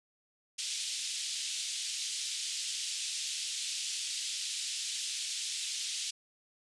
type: band-pass noise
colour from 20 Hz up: pink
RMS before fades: -37 dBFS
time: 0.58-6.11 s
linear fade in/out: 10 ms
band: 3100 to 8800 Hz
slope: 24 dB/octave
effects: resampled to 24000 Hz